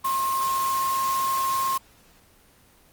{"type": "tone in noise", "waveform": "sine", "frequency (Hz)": 1068, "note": "C6", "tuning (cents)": 35, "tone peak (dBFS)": -22, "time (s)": [0.04, 1.78], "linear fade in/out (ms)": 10, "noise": "white", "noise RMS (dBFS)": -33, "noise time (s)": [0.04, 1.78], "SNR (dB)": 8, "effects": ["pink hiss -56 dBFS RMS until 2.92 s", "Opus 24 kbps"]}